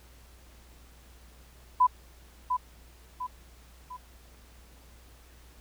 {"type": "tone with echo", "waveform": "sine", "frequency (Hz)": 1000, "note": "B5", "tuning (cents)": 21, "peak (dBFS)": -17, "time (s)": [1.8, 1.87], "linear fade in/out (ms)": 10, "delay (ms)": 700, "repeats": 3, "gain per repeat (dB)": -7, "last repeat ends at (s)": 3.97, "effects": ["added 60 Hz sine -53 dBFS peak until 5.6 s", "pink hiss -58 dBFS RMS until 5.6 s"]}